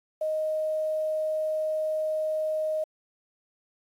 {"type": "tone with quantisation", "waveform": "sine", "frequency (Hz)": 623, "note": "D#5", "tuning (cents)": 2, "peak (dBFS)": -25, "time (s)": [0.21, 2.84], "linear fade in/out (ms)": 5, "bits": 9, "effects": ["AAC 64 kbps"]}